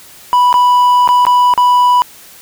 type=tone with dropouts; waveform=triangle; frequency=986 Hz; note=B5; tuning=3 cents flat; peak=-4 dBFS; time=0.33-2.02 s; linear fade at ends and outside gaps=0 ms; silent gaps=0.528-0.541 / 1.076-1.089 / 1.252-1.267 / 1.538-1.577 s; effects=white hiss -38 dBFS RMS until 2.41 s